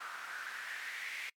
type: noise with band-pass filter sweep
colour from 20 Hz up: white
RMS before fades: -43 dBFS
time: 0-1.3 s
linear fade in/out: 10 ms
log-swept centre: 1300 to 2200 Hz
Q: 4.8
effects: noise-tail reverb RT60 0.1 s tail -25 dB re dry + MP3 96 kbps

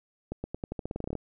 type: accelerating click train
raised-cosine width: 2 ms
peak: -20 dBFS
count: 15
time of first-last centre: 0.32-1.153 s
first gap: 120 ms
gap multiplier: 0.88
effects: none

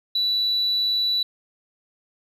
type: tone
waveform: sine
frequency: 3951 Hz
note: B7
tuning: in tune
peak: -18 dBFS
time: 0.15-1.23 s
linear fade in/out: 5 ms
effects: tanh soft clip ceiling -16 dBFS + 10-bit

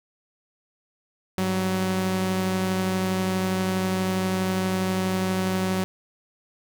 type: tone pair together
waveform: sawtooth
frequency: 99.82 / 187.3 Hz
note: G2 / F#3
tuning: +32 / +21 cents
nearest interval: major seventh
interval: 1089 cents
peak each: -28 / -19 dBFS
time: 1.38-5.84 s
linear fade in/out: 0 ms
effects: none

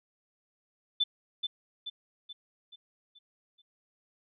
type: tone with echo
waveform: sine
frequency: 3520 Hz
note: A7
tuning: in tune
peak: -23 dBFS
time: 1-1.04 s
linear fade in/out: 10 ms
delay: 430 ms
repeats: 6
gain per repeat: -6 dB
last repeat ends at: 3.62 s
effects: none

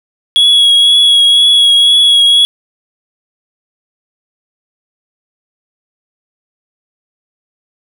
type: tone with vibrato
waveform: triangle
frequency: 3342 Hz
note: G#7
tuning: 10 cents sharp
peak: -3 dBFS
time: 0.36-2.45 s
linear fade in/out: 0 ms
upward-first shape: triangle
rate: 2 Hz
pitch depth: 22 cents each way
effects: none

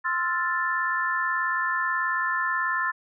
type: chord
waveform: sine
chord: F major seventh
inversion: second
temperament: equal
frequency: 1046.5 / 1318.5 / 1396.9 / 1760 Hz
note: C6 / E6 / F6 / A6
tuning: 0 / 0 / 0 / 0 cents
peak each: -28 / -32 / -32 / -26 dBFS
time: 0.04-2.92 s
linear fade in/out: 20 ms
effects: none

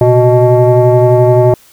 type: tone with frequency modulation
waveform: sine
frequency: 370.7 Hz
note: F#4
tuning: 3 cents sharp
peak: -3 dBFS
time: 0.01-1.54 s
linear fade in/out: 2 ms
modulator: 251 Hz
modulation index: 1.4
effects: tanh soft clip ceiling 0 dBFS + white hiss -44 dBFS RMS until 1.72 s

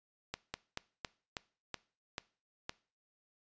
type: slowing click train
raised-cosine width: 0.2 ms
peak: -20 dBFS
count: 8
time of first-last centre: 0.34-2.694 s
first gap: 200 ms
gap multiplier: 1.17
effects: noise-tail reverb RT60 0.4 s tail -21 dB re dry + resampled to 16000 Hz

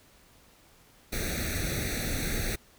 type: noise with comb filter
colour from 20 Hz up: pink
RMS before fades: -31 dBFS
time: 1.12-2.56 s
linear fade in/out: 10 ms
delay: 0.49 ms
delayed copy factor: +0.95
effects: pink hiss -59 dBFS RMS until 2.78 s

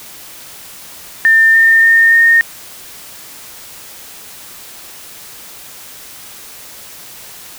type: tone with pitch steps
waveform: sine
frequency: 1800 / 1812.5 / 1825.1 / 1837.8 Hz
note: A6 / A#6 / A#6 / A#6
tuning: +39 / -49 / -37 / -25 cents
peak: -5 dBFS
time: 1.25-2.41 s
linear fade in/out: 0 ms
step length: 290 ms
effects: white hiss -34 dBFS RMS until 7.58 s

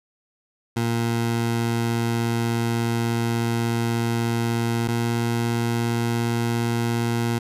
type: tone pair in turn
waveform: 20% pulse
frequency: 116.54 / 117.28 Hz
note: A#2 / A#2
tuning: 0 / +11 cents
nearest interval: unison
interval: 11 cents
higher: second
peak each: -16 dBFS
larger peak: neither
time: 0.76-4.88 / 4.88-7.39 s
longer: first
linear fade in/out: 10 ms
effects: resampled to 32000 Hz

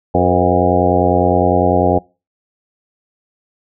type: harmonic tone with a mistuned harmonic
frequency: 89.9 Hz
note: F#2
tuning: 49 cents flat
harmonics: 1 / 2 / 3 / 4 / 5 / 6 / 7 / 8 / 9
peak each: -19 / -19 / -19 / -19 / -19 / -19 / -19 / -19 / -19 dBFS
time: 0.14-1.99 s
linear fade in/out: 10 ms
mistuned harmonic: 6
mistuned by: -62 cents
effects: noise-tail reverb RT60 0.3 s tail -25 dB re dry

